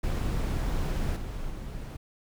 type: noise with level steps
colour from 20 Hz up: brown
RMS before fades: -28 / -35 / -37 dBFS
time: 0.03-1.97 s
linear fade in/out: 10 ms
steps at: 1.16 / 1.5 s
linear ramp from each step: 5 ms
effects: none